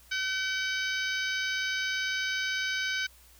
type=harmonic tone with a mistuned harmonic; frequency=762 Hz; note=G5; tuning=49 cents flat; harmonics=2 / 3 / 4 / 5 / 6 / 7 / 8; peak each=-31 / -35 / -37 / -39 / -41 / -42 / -43 dBFS; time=0.11-3.07 s; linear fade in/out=10 ms; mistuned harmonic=7; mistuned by=-67 cents; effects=added 60 Hz sine -58 dBFS peak until 3.39 s + white hiss -58 dBFS RMS until 3.39 s